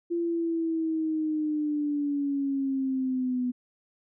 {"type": "linear sweep", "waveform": "sine", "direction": "down", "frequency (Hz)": [343.3, 246.9], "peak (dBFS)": -25, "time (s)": [0.1, 3.52], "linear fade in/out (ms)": 20, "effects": []}